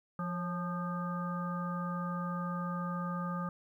harmonic tone with a mistuned harmonic, 174.61 Hz, F3, in tune, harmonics 1 / 3 / 5 / 7 / 9, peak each -35 / -45 / -47 / -39 / -50 dBFS, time 0.19-3.49 s, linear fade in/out 2 ms, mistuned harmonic 3, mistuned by +63 cents, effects 12-bit

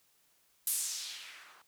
violet noise with low-pass filter sweep, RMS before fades -39 dBFS, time 0.67-1.62 s, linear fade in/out 2 ms, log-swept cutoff 12000 to 1000 Hz, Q 1.7, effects white hiss -70 dBFS RMS until 1.67 s

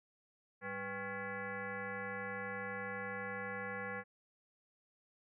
sine tone with frequency modulation, 1096 Hz, C#6, 20 cents flat, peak -39 dBFS, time 0.61-4.04 s, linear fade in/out 50 ms, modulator 300 Hz, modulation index 3.1, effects none

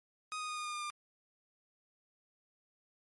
sawtooth tone with pitch steps, 1249 / 1240.4 / 1231.8 / 1223.3 / 1214.8 / 1206.5 / 1198.1 Hz, D#6 / D#6 / D#6 / D#6 / D#6 / D6 / D6, +6 / -6 / -18 / -30 / -42 / +46 / +34 cents, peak -34 dBFS, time 0.32-0.901 s, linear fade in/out 0 ms, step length 83 ms, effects MP3 48 kbps

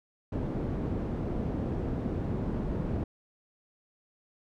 white low-pass noise, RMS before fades -32 dBFS, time 0.32-3.04 s, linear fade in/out 5 ms, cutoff 270 Hz, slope 12 dB/octave, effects none

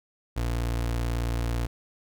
30% pulse tone, 58.27 Hz, A#1, in tune, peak -23 dBFS, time 0.36-1.67 s, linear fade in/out 10 ms, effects none

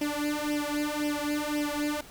sawtooth tone with flanger, 295.8 Hz, D4, 13 cents sharp, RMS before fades -30 dBFS, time 0.01-2.01 s, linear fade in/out 5 ms, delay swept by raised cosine 0.36 to 2.96 ms, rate 1.9 Hz, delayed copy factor +0.9, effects pink hiss -49 dBFS RMS until 2.1 s

